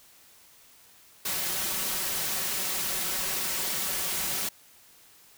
white noise with comb filter, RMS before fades -30 dBFS, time 1.25-4.49 s, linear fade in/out 5 ms, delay 5.3 ms, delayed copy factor +0.5, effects white hiss -56 dBFS RMS until 5.37 s

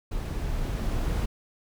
brown noise with level ramp, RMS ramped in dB -31 to -26 dBFS, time 0.11-1.26 s, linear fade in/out 10 ms, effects none

